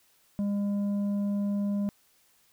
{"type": "tone with tanh clipping", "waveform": "sine", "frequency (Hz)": 202.4, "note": "G#3", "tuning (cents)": -44, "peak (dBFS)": -27, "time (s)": [0.39, 1.89], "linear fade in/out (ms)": 0, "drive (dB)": 6, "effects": ["white hiss -65 dBFS RMS until 2.52 s"]}